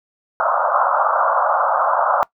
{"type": "band-pass noise", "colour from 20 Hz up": "white", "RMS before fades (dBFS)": -17, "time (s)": [0.4, 2.23], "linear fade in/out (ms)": 0, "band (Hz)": [550, 1400], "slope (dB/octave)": 96, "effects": ["noise-tail reverb RT60 0.1 s tail -21 dB re dry"]}